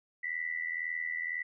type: tone with amplitude modulation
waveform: sine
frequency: 1975.5 Hz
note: B6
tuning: in tune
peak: -29 dBFS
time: 0.23-1.43 s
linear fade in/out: 10 ms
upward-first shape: sine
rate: 81.9 Hz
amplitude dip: 80%
effects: none